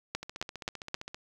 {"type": "two click trains", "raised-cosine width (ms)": 0.2, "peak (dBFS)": [-23, -14], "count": [15, 4], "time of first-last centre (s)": [[0.23, 1.145], [0.15, 0.944]], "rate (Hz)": [15.3, 3.78], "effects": ["9-bit"]}